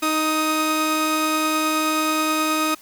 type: tone pair together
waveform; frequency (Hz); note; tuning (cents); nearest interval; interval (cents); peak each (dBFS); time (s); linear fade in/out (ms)
sawtooth; 311.1 / 1253.8; D#4 / D#6; 0 / +13; 2 octaves; 2413; -18; 0.02-2.75; 10
effects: white hiss -48 dBFS RMS until 2.81 s